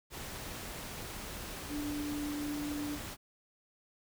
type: tone in noise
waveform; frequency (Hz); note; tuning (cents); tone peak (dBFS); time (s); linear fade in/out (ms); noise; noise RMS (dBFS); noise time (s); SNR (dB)
sine; 293.7; D4; 0; -35; 1.68-2.99; 50; pink; -43; 0.1-3.17; +5
effects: none